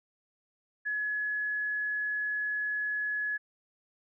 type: tone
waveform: sine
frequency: 1695 Hz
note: G#6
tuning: 35 cents sharp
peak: -29 dBFS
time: 0.85-3.38 s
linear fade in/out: 20 ms
effects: none